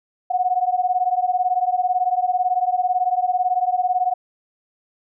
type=beating tone pair; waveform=sine; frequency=722 / 740 Hz; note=F#5 / F#5; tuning=-43 / 0 cents; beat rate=18 Hz; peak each=-20 / -20 dBFS; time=0.3-4.14 s; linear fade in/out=10 ms; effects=none